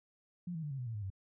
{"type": "tone with pitch steps", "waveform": "sine", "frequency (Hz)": [176, 161.39, 148, 135.71, 124.45, 114.12, 104.65, 95.96], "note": ["F3", "E3", "D3", "C#3", "B2", "A#2", "G#2", "G2"], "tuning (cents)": [14, -36, 14, -36, 14, -36, 14, -36], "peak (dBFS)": -37, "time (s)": [0.47, 1.102], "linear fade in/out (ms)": 5, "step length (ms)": 79, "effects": []}